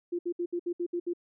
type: tone bursts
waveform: sine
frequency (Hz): 348.3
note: F4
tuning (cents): -5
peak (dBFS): -28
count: 8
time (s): 0.12-1.135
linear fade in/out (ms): 10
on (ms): 70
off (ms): 65
effects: none